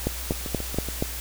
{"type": "two click trains", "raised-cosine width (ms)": 2, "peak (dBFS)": [-10, -19], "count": [5, 5], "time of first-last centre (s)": [[0.07, 1.025], [0.32, 0.887]], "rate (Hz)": [4.19, 7.06], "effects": ["added 60 Hz sine -34 dBFS peak until 1.2 s", "white hiss -35 dBFS RMS until 1.2 s"]}